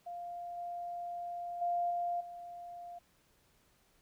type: tone with level steps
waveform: sine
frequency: 698.5 Hz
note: F5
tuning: in tune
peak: -40 / -38 / -30 / -32 / -44 dBFS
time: 0.06-2.99 s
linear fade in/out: 10 ms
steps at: 0.57 / 1.61 / 1.9 / 2.2 s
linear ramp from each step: 10 ms
effects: pink hiss -70 dBFS RMS until 4.01 s